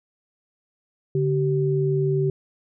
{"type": "tone pair together", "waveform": "sine", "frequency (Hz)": [143.7, 384.2], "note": ["D3", "G4"], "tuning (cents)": [-37, -35], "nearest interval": "octave + perfect fourth", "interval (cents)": 1702, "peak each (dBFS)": [-21, -22], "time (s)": [1.15, 2.3], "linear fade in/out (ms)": 2, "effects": []}